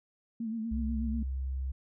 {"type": "tone with vibrato", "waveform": "sine", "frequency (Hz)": 224.5, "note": "A3", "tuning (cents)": 35, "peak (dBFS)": -32, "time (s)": [0.4, 1.23], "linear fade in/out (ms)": 5, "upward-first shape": "sine", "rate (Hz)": 8.2, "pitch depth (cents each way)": 58}
{"type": "tone with pitch glide", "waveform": "sine", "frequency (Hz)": [65, 65.98], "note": ["C2", "C2"], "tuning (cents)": [-11, 15], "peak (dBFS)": -31, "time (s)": [0.71, 1.72], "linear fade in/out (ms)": 10, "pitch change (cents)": 26, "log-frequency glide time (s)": [0.98, 1.36]}
{"effects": []}